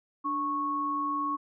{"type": "tone pair together", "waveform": "sine", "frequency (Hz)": [293.7, 1102.8], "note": ["D4", "C#6"], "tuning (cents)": [0, -9], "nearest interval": "octave + major seventh", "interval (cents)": 2291, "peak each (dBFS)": [-35, -28], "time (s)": [0.24, 1.37], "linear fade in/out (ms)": 20, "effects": []}